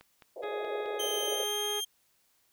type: click train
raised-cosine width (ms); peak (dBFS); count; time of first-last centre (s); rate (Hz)
0.3; -35; 5; 0.01-0.859; 4.71
type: band-pass noise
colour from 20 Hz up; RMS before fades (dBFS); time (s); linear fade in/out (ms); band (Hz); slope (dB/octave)
white; -39; 0.36-1.44; 5; 400 to 620; 48
type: harmonic tone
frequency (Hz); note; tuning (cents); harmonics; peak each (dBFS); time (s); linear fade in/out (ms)
417; G#4; +7; 1 / 2 / 3 / 4 / 5 / 6 / 8 / 9; -35 / -41 / -45 / -47 / -49 / -51 / -53 / -54; 0.42-1.81; 20
type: tone with pitch glide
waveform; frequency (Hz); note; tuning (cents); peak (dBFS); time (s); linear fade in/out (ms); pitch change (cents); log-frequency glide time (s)
sawtooth; 3136 to 3191; G7 to G7; 0 to +30; -29; 0.99-1.85; 10; +30; 1.21-1.65
effects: white hiss -70 dBFS RMS until 2.52 s